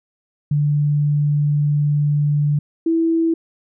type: tone pair in turn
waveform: sine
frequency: 146.83 / 328.8 Hz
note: D3 / E4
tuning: 0 / -4 cents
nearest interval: octave + major second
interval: 1396 cents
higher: second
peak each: -14 dBFS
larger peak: neither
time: 0.51-2.59 / 2.86-3.34 s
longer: first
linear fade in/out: 5 ms
effects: none